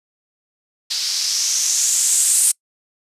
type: noise with low-pass filter sweep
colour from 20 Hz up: violet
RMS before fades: -18 dBFS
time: 0.9-2.52 s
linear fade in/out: 10 ms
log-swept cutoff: 4600 to 9000 Hz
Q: 4
effects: noise-tail reverb RT60 0.1 s tail -26 dB re dry + resampled to 32000 Hz